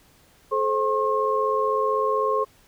sine tone cluster, 431.1 / 527 / 1075 Hz, A4 / C5 / C6, -35 / +12 / +47 cents, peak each -24 / -26 / -23 dBFS, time 0.51-2.45 s, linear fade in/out 20 ms, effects pink hiss -57 dBFS RMS until 2.67 s

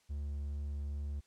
triangle tone with vibrato, 72 Hz, D2, 34 cents flat, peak -34 dBFS, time 0.09-1.21 s, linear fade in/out 20 ms, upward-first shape triangle, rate 2.4 Hz, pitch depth 9 cents each way, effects white hiss -71 dBFS RMS until 1.26 s + low-pass 8000 Hz 12 dB/octave

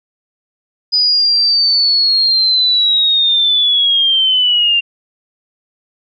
sine linear sweep, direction down, 4978 to 2773 Hz, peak -9 dBFS, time 0.92-4.81 s, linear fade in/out 20 ms, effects none

